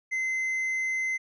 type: tone with tanh clipping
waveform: sine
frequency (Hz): 2060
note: C7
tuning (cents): -28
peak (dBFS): -27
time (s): 0.11-1.18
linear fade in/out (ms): 20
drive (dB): 4
effects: none